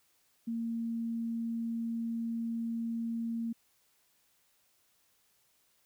sine tone, 230 Hz, A#3, 23 cents flat, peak -32 dBFS, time 0.47-3.53 s, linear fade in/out 10 ms, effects white hiss -71 dBFS RMS until 5.85 s

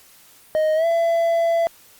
triangle tone with pitch glide, 622.3 to 670.8 Hz, D#5 to E5, 0 to +30 cents, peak -14 dBFS, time 0.55-1.67 s, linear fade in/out 0 ms, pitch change +130 cents, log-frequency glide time 0.75-0.86 s, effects white hiss -50 dBFS RMS until 1.99 s + Opus 48 kbps

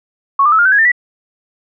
sine tone with pitch steps, 1107 / 1200.2 / 1301.3 / 1410.9 / 1529.8 / 1658.6 / 1798.3 / 1949.8 Hz, C#6 / D6 / E6 / F6 / G6 / G#6 / A6 / B6, -3 / +37 / -23 / +17 / -43 / -3 / +37 / -23 cents, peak -7 dBFS, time 0.39-0.918 s, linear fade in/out 5 ms, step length 66 ms, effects none

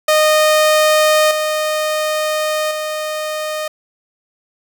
sawtooth tone with level steps, 616 Hz, D#5, 17 cents flat, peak -6 / -12 / -16 dBFS, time 0.08-3.68 s, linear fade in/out 5 ms, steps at 1.31 / 2.71 s, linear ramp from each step 2 ms, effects none

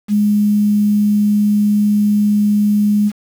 sine tone with quantisation, 207.7 Hz, G#3, in tune, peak -10 dBFS, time 0.08-3.12 s, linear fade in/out 50 ms, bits 6, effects none

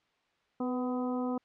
harmonic tone with a mistuned harmonic, 251.7 Hz, B3, 33 cents sharp, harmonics 1 / 2 / 3 / 4 / 5, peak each -31 / -37 / -41 / -43 / -45 dBFS, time 0.6-1.38 s, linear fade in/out 5 ms, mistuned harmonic 2, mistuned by -26 cents, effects white hiss -72 dBFS RMS until 1.44 s + low-pass 3000 Hz 12 dB/octave

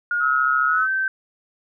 sine tone with pitch glide, 1429 to 1549.4 Hz, F6 to G6, +39 to -21 cents, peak -19 dBFS, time 0.11-1.08 s, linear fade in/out 2 ms, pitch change +140 cents, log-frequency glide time 0.67-0.89 s
sine tone, 1295 Hz, E6, 31 cents flat, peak -19 dBFS, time 0.19-0.88 s, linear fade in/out 50 ms
effects none

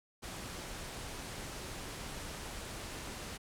pink low-pass noise, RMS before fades -44 dBFS, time 0.22-3.38 s, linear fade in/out 20 ms, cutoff 11000 Hz, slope 24 dB/octave, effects none

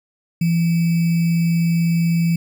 sine tone with sample-and-hold, 168 Hz, E3, 33 cents sharp, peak -14 dBFS, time 0.41-2.36 s, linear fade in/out 5 ms, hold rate 2450 Hz, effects none

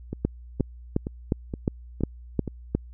two click trains, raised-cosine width 3 ms, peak -17 / -9 dBFS, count 6 / 8, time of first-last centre 0.13-2.477 / 0.25-2.75 s, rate 2.13 / 2.8 Hz, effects added 60 Hz sine -41 dBFS peak until 2.93 s

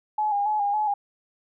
sine tone with vibrato, 830.6 Hz, G#5, in tune, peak -21 dBFS, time 0.18-0.94 s, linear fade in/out 5 ms, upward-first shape square, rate 3.6 Hz, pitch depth 42 cents each way, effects none

